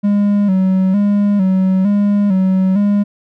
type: tone with vibrato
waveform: triangle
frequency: 196 Hz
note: G3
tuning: in tune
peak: -8 dBFS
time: 0.03-3.04 s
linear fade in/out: 20 ms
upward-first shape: square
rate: 1.1 Hz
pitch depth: 69 cents each way
effects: none